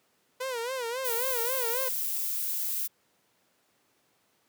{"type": "tone with vibrato", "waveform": "sawtooth", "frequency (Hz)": 493.4, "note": "B4", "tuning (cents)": -2, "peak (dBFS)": -27, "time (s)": [0.4, 1.89], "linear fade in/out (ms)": 10, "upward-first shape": "sine", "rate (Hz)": 3.7, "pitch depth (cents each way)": 130}
{"type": "noise", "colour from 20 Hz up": "violet", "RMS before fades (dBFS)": -31, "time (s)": [1.04, 2.88], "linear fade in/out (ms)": 20}
{"effects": ["pink hiss -69 dBFS RMS until 4.48 s", "high-pass 200 Hz 12 dB/octave"]}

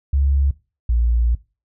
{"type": "tone pair in turn", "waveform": "sine", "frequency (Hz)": [69.3, 58.44], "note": ["C#2", "A#1"], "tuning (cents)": [0, 5], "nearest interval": "minor third", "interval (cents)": 295, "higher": "first", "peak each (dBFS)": -14, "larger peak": "neither", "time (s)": [[0.13, 0.51], [0.89, 1.35]], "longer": "second", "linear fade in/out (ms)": 5, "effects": ["noise-tail reverb RT60 0.3 s tail -19 dB re dry"]}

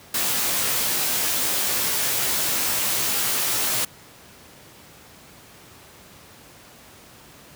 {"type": "noise with comb filter", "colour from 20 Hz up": "white", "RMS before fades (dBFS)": -23, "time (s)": [0.14, 3.85], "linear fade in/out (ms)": 5, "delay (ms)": 16, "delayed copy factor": 0.7, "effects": ["pink hiss -47 dBFS RMS until 7.55 s", "high-pass 80 Hz 12 dB/octave"]}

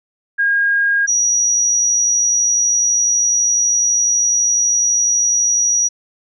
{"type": "tone pair in turn", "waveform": "sine", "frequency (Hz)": [1626, 5794], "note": ["G#6", "F#8"], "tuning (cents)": [-37, -37], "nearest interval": "octave + minor seventh", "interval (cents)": 2200, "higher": "second", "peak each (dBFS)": -12, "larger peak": "neither", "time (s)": [[0.38, 1.07], [1.07, 5.89]], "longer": "second", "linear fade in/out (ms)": 20, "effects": []}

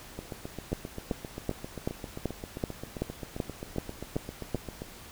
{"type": "two click trains", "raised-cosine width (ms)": 2, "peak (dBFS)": [-15, -23], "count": [11, 36], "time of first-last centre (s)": [[0.73, 4.547], [0.19, 4.82]], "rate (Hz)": [2.62, 7.56], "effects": ["pink hiss -48 dBFS RMS until 5.11 s"]}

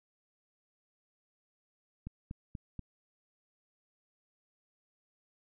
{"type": "click train", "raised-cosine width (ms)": 5, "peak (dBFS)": -28, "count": 4, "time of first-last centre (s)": [2.07, 2.793], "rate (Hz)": 4.15, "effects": []}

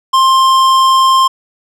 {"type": "tone with tanh clipping", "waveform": "sine", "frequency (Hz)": 1055, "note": "C6", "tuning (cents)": 14, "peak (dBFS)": -8, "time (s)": [0.13, 1.28], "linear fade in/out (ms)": 10, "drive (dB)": 15, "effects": []}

